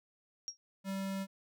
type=tone with exponential decay; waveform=sine; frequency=5610 Hz; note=F8; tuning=7 cents sharp; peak=-33 dBFS; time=0.48-0.57 s; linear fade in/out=0 ms; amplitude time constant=19 ms
type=tone; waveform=square; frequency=193.9 Hz; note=G3; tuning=19 cents flat; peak=-36 dBFS; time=0.84-1.27 s; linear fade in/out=50 ms
effects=none